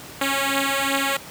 5% pulse beating tone pair, 273.6 / 276.3 Hz, C#4 / C#4, -23 / -6 cents, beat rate 2.7 Hz, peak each -11 / -13 dBFS, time 0.21-1.17 s, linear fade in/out 5 ms, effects pink hiss -39 dBFS RMS until 1.3 s + high-pass 100 Hz 12 dB/octave

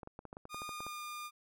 clicks, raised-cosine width 1 ms, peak -32 dBFS, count 12, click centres 0.032 / 0.074 / 0.191 / 0.253 / 0.329 / 0.369 / 0.454 / 0.545 / 0.619 / 0.692 / 0.805 / 0.866 s
sawtooth tone with pitch glide, 1221 to 1207.7 Hz, D#6 to D6, -33 to +48 cents, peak -38 dBFS, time 0.49-1.31 s, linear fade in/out 50 ms, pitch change -19 cents, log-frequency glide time 0.67-1.04 s
effects none

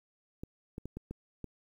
clicks, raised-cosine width 3 ms, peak -27 dBFS, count 6, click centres 0.435 / 0.781 / 0.856 / 0.97 / 1.11 / 1.443 s, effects 10-bit

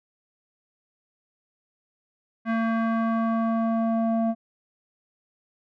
square tone with low-pass filter sweep, 226.6 Hz, A#3, 49 cents flat, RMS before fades -24 dBFS, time 2.45-4.35 s, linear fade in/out 50 ms, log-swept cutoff 1700 to 670 Hz, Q 2, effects none

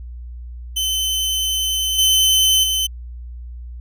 sawtooth tone with level steps, 3058 Hz, G7, 44 cents flat, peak -15 / -9 / -14 dBFS, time 0.76-2.87 s, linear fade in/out 10 ms, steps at 1.98 / 2.63 s, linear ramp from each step 10 ms, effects added 60 Hz sine -30 dBFS peak until 3.8 s

